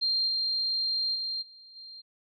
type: tone with level steps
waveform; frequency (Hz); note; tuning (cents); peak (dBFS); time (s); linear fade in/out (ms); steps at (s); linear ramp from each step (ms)
sine; 4186; C8; 0; -24 / -26 / -30 / -49 / -43; 0.01-2.02; 20; 0.27 / 1.14 / 1.41 / 1.75; 20
effects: none